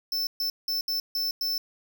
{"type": "tone bursts at uneven times", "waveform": "square", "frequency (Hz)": 5300, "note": "E8", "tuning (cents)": 9, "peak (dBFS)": -26, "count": 6, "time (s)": [[0.12, 0.27], [0.4, 0.5], [0.68, 0.81], [0.88, 1], [1.15, 1.31], [1.41, 1.58]], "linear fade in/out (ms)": 2, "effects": ["9-bit"]}